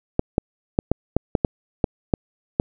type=clicks; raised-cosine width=2 ms; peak=-3 dBFS; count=10; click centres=0.194 / 0.381 / 0.789 / 0.916 / 1.166 / 1.352 / 1.448 / 1.842 / 2.138 / 2.599 s; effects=none